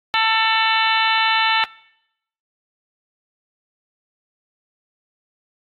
harmonic tone with a mistuned harmonic, 445.2 Hz, A4, 20 cents sharp, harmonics 2 / 3 / 4 / 5 / 6 / 7 / 8 / 9, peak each -20 / -22 / -23 / -24 / -25 / -25 / -26 / -27 dBFS, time 0.14-1.64 s, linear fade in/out 0 ms, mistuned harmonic 7, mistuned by -63 cents, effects noise-tail reverb RT60 0.8 s tail -22 dB re dry + AAC 64 kbps

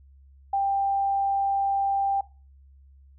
sine tone, 790 Hz, G5, 13 cents sharp, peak -21 dBFS, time 0.53-2.21 s, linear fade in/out 5 ms, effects noise-tail reverb RT60 0.3 s tail -19 dB re dry + added 68 Hz sine -50 dBFS peak until 3.18 s

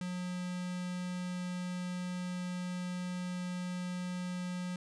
square tone with notch filter, 180.1 Hz, F#3, 46 cents flat, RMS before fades -38 dBFS, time 0.01-4.76 s, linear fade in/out 2 ms, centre 670 Hz, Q 1.3, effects resampled to 22050 Hz

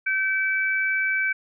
sine tone pair together, 1545 / 2299 Hz, G6 / D7, -26 / -37 cents, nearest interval perfect fifth, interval 689 cents, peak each -23 / -24 dBFS, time 0.06-1.33 s, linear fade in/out 10 ms, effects none

